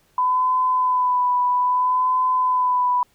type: tone with vibrato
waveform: sine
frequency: 1002 Hz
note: B5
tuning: 25 cents sharp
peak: -16 dBFS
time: 0.18-3.03 s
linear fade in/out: 2 ms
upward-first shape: sine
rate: 0.61 Hz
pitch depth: 24 cents each way
effects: pink hiss -61 dBFS RMS until 3.14 s